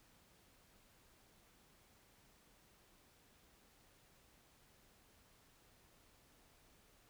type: silence
effects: pink hiss -69 dBFS RMS until 7.09 s